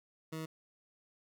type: tone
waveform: 20% pulse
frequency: 159.3 Hz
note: D#3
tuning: 41 cents sharp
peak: -34 dBFS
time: 0.32-0.46 s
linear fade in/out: 10 ms
effects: none